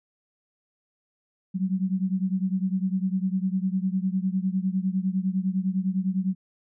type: beating tone pair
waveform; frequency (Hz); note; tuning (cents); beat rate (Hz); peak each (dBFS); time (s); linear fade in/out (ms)
sine; 185 / 194.9; F#3 / G3; 0 / -10; 9.9; -25 / -27; 1.54-6.35; 20
effects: none